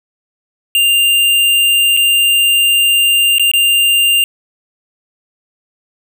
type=tone with dropouts; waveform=square; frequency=2794 Hz; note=F7; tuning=in tune; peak=-9 dBFS; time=0.75-4.24 s; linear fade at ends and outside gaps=1 ms; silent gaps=1.967-1.972 / 3.383-3.396 / 3.515-3.536 s; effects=none